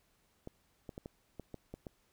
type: clicks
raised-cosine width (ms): 2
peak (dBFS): -30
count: 8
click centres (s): 0.474 / 0.892 / 0.979 / 1.059 / 1.397 / 1.543 / 1.74 / 1.868
effects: pink hiss -73 dBFS RMS until 2.12 s